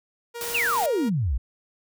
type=tone; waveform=sawtooth; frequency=471.6 Hz; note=A#4; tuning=20 cents sharp; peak=-29 dBFS; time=0.34-1.1 s; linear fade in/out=20 ms
type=noise; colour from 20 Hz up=white; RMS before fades=-32 dBFS; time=0.41-0.86 s; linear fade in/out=0 ms
type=exponential sweep; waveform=sine; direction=down; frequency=2960 to 52.3 Hz; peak=-21 dBFS; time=0.54-1.38 s; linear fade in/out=10 ms
effects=none